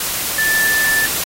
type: tone in noise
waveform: sine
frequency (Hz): 1760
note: A6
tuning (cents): 0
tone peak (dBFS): -14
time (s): 0.38-1.06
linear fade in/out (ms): 5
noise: white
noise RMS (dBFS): -20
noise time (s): 0-1.24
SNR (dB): +3
effects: AAC 48 kbps